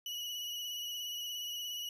35% pulse tone with vibrato, 2930 Hz, F#7, 18 cents flat, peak -36 dBFS, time 0.06-1.89 s, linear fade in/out 2 ms, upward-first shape sine, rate 17 Hz, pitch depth 29 cents each way, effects none

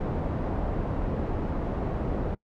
pink low-pass noise, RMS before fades -29 dBFS, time 0-2.35 s, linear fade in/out 10 ms, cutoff 720 Hz, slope 12 dB/octave, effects noise-tail reverb RT60 0.1 s tail -22 dB re dry

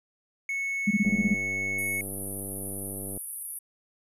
triangle tone, 2203 Hz, C#7, 11 cents flat, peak -26 dBFS, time 0.49-2.01 s, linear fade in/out 2 ms
sine tone bursts, 205.8 Hz, G#3, 16 cents flat, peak -19 dBFS, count 8, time 0.87-1.344 s, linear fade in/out 10 ms, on 40 ms, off 22 ms
click train, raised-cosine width 2 ms, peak -27 dBFS, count 209, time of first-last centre 1.05-3.175 s, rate 97.9 Hz
white band-pass noise, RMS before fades -38 dBFS, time 1.78-3.59 s, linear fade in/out 5 ms, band 9600 to 12000 Hz, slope 96 dB/octave
effects none

